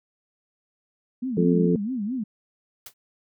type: tone with vibrato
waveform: sine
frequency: 229.8 Hz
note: A#3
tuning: 25 cents flat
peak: -25 dBFS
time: 1.22-2.24 s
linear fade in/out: 10 ms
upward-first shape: sine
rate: 4.6 Hz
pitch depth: 250 cents each way
type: harmonic tone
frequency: 87.31 Hz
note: F2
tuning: in tune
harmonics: 2 / 3 / 4 / 5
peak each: -20 / -26 / -27 / -24 dBFS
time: 1.37-1.76 s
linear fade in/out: 5 ms
type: noise with exponential decay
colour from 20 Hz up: white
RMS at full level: -34 dBFS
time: 2.86-2.94 s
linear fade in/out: 5 ms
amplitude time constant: 17 ms
effects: none